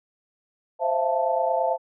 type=chord; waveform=sine; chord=F major seventh; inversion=second; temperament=equal with one note detuned; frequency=523.3 / 659.3 / 688.4 / 880 Hz; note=C5 / E5 / F5 / A5; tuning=0 / 0 / -25 / 0 cents; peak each=-26 dBFS; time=0.79-1.78 s; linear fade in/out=50 ms; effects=none